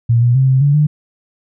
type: tone with pitch steps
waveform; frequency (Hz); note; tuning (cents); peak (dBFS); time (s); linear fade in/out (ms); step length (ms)
sine; 117.2 / 120.9 / 132.6 / 131.5 / 143 / 149.7; A#2 / B2 / C3 / C3 / D3 / D3; +10 / -36 / +23 / +9 / -46 / +33; -8; 0.09-0.87; 10; 130
effects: none